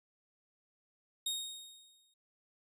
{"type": "tone with exponential decay", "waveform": "sawtooth", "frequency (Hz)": 3729, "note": "A#7", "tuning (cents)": 0, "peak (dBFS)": -29, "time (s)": [1.26, 2.14], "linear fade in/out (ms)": 5, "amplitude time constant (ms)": 190, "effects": ["resampled to 32000 Hz"]}